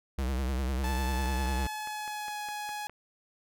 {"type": "tone with vibrato", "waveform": "square", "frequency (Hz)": 65.3, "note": "C2", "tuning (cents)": -3, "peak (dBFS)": -29, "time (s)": [0.18, 1.67], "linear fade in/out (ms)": 5, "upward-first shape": "sine", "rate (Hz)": 10, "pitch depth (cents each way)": 96}
{"type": "tone with pitch glide", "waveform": "sawtooth", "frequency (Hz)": [873, 837.4], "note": ["A5", "G#5"], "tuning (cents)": [-14, 14], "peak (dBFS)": -31, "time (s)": [0.84, 2.87], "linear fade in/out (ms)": 0, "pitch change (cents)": -72, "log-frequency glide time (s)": [1.07, 2.39]}
{"type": "click train", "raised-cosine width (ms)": 0.5, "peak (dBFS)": -31, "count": 9, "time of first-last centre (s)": [1.26, 2.896], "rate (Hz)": 4.89}
{"effects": []}